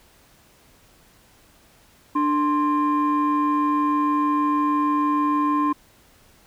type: tone pair together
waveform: sine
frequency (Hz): 295.6 / 1050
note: D4 / C6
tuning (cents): +11 / +6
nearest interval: octave + minor seventh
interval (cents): 2195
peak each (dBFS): -19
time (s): 2.15-5.73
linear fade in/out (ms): 10
effects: tanh soft clip ceiling -14 dBFS + pink hiss -55 dBFS RMS until 6.46 s